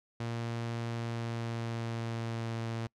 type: tone with pitch glide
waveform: sawtooth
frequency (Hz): 116.54 to 114.41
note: A#2 to A#2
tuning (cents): 0 to -32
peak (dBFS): -30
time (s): 0.2-2.87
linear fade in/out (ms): 5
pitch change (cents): -32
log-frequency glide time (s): 0.89-2.61
effects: noise-tail reverb RT60 0.1 s tail -26 dB re dry + low-pass 6000 Hz 12 dB/octave